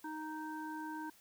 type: harmonic tone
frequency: 311.1 Hz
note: D#4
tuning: in tune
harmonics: 1 / 3 / 5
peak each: -43 / -44 / -49 dBFS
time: 0.04-1.1 s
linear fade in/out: 5 ms
effects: white hiss -64 dBFS RMS until 1.2 s